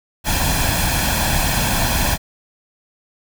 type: noise with comb filter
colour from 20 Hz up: pink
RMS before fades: -18 dBFS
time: 0.24-2.18 s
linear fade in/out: 50 ms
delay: 1.2 ms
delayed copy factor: +0.65
effects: none